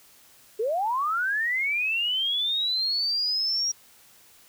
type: linear sweep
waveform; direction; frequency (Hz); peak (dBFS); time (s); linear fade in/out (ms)
sine; up; 406.7 to 5690; -23; 0.59-3.72; 10
effects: white hiss -55 dBFS RMS until 4.48 s